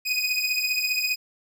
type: beating tone pair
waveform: 25% pulse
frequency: 2489 / 2504 Hz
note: D#7 / D#7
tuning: 0 / +10 cents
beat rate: 15 Hz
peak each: -22 dBFS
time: 0.05-1.16 s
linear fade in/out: 20 ms
effects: none